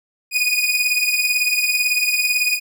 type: beating tone pair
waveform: sawtooth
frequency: 2464 / 2482 Hz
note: D#7 / D#7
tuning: -17 / -5 cents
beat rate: 18 Hz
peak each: -16 dBFS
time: 0.31-2.6 s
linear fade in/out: 50 ms
effects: none